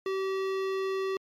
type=tone with hard clipping; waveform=sine; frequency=384.1 Hz; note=G4; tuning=35 cents flat; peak=-30 dBFS; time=0.06-1.17 s; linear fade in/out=2 ms; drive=17 dB; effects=MP3 64 kbps